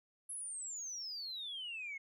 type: exponential sweep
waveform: sine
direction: down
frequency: 11000 to 2140 Hz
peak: -40 dBFS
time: 0.29-1.98 s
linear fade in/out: 10 ms
effects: tanh soft clip ceiling -37 dBFS